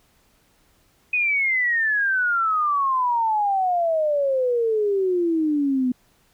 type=exponential sweep; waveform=sine; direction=down; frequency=2514 to 246.9 Hz; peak=-18 dBFS; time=1.13-5.92 s; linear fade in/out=5 ms; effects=pink hiss -61 dBFS RMS until 6.33 s